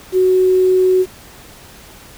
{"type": "tone with quantisation", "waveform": "sine", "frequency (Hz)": 371.2, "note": "F#4", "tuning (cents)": 6, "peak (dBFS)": -9, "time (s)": [0.12, 1.06], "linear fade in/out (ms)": 50, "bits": 6, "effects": ["pink hiss -40 dBFS RMS until 2.17 s"]}